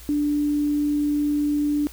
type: tone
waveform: sine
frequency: 293.7 Hz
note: D4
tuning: in tune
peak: -19 dBFS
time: 0.09-1.87 s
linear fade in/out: 0 ms
effects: added 58 Hz sine -42 dBFS peak until 1.92 s + white hiss -46 dBFS RMS until 1.92 s